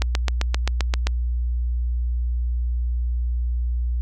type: click train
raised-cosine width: 0.2 ms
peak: -5 dBFS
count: 9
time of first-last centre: 0.02-1.07 s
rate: 7.62 Hz
effects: added 60 Hz sine -20 dBFS peak until 4.01 s